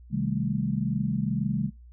sine chord, A half-diminished seventh, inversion first, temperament just, 132 / 158.4 / 198 / 220 Hz, C3 / Eb3 / G3 / A3, +16 / +31 / +18 / 0 cents, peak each -30 / -31 / -29 / -31 dBFS, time 0.1-1.71 s, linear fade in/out 50 ms, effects noise-tail reverb RT60 0.2 s tail -24 dB re dry + added 60 Hz sine -46 dBFS peak until 1.92 s

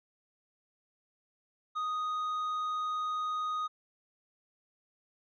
sine tone with tanh clipping, 1244.5 Hz, D#6, in tune, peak -32 dBFS, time 1.75-3.68 s, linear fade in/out 20 ms, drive 5 dB, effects none

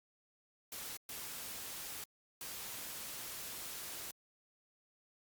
white noise bursts at uneven times, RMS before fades -45 dBFS, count 3, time 0.72-0.97 / 1.09-2.04 / 2.41-4.11 s, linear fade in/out 2 ms, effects Opus 48 kbps

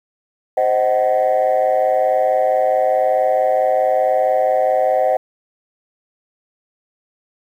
sine chord, C diminished, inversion none, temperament just, 523.3 / 627.9 / 753.5 Hz, C5 / Eb5 / Gb5, 0 / +16 / +31 cents, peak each -16 dBFS, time 0.57-5.17 s, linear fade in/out 5 ms, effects tanh soft clip ceiling -8 dBFS + 8-bit

